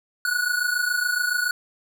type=tone pair together; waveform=square; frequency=1452.9 / 1480 Hz; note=F#6 / F#6; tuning=-32 / 0 cents; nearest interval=unison; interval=32 cents; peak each=-25 dBFS; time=0.25-1.51 s; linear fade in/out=2 ms; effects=none